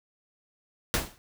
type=noise with exponential decay; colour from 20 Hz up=pink; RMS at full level=-22 dBFS; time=0.94-1.18 s; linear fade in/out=0 ms; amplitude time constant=51 ms; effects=none